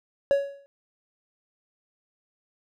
triangle tone with exponential decay, 559 Hz, C#5, 14 cents sharp, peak -13 dBFS, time 0.31-0.66 s, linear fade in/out 0 ms, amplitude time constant 74 ms, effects none

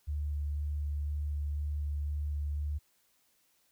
sine tone with vibrato, 73.42 Hz, D2, in tune, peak -31 dBFS, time 0.07-2.79 s, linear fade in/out 20 ms, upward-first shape square, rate 2 Hz, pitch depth 8 cents each way, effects white hiss -71 dBFS RMS until 3.71 s

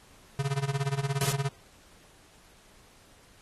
square tone with tremolo, 138.59 Hz, C#3, in tune, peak -25 dBFS, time 0.39-1.49 s, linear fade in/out 0 ms, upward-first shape sine, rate 17 Hz, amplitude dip 85%
white noise, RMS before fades -30 dBFS, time 1.21-1.32 s, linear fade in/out 0 ms
effects pink hiss -57 dBFS RMS until 3.41 s + AAC 32 kbps

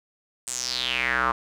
square tone with band-pass filter sweep, 62.5 Hz, B1, 21 cents sharp, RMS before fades -26 dBFS, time 0.47-1.32 s, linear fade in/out 5 ms, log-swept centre 8400 to 1100 Hz, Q 5.2, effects none

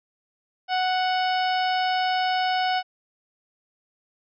harmonic tone, 740 Hz, F#5, in tune, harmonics 1 / 2 / 3 / 4 / 5 / 6 / 7, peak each -22 / -30 / -34 / -32 / -39 / -39 / -36 dBFS, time 0.68-2.83 s, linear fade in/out 50 ms, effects none

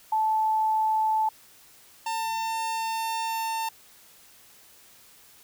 sine / 45% pulse tone pair in turn, 873 / 900.1 Hz, A5 / A5, -14 / +39 cents, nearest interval minor second, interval 53 cents, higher second, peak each -21 / -27 dBFS, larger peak first, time 0.12-1.29 / 2.06-3.69 s, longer second, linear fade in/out 5 ms, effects white hiss -54 dBFS RMS until 5.43 s

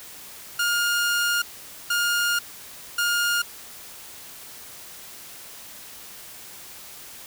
sawtooth tone bursts at uneven times, 1416 Hz, F6, 23 cents sharp, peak -17 dBFS, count 3, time 0.59-1.42 / 1.9-2.39 / 2.98-3.42 s, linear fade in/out 5 ms, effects white hiss -42 dBFS RMS until 7.26 s

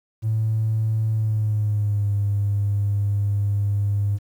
triangle tone with pitch glide, 110 to 101.45 Hz, A2 to G#2, 0 to -40 cents, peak -15 dBFS, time 0.22-4.19 s, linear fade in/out 50 ms, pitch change -140 cents, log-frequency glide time 1.12-2.13 s, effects tanh soft clip ceiling -16 dBFS + 9-bit

